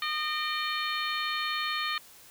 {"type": "harmonic tone with a mistuned harmonic", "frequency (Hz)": 612, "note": "D#5", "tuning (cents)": -29, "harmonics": [2, 3, 4, 5, 6, 7], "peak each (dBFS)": [-33, -35, -36, -37, -38, -38], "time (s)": [0.02, 1.98], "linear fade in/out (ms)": 2, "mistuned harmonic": 4, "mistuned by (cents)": -51, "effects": ["white hiss -53 dBFS RMS until 2.3 s"]}